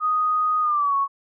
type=tone with pitch glide; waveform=sine; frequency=1244.5 to 1108.7 Hz; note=D#6 to C#6; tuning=0 to 0 cents; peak=-18 dBFS; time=0-1.08 s; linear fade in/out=50 ms; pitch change=-200 cents; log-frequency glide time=0.61-0.95 s; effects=none